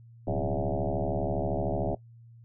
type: tone with frequency modulation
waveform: sine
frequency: 262.1 Hz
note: C4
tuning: 3 cents sharp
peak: -26 dBFS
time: 0.27-1.95 s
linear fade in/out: 5 ms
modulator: 72.9 Hz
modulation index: 6.2
effects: noise-tail reverb RT60 0.1 s tail -18 dB re dry + added 116 Hz sine -49 dBFS peak until 2.44 s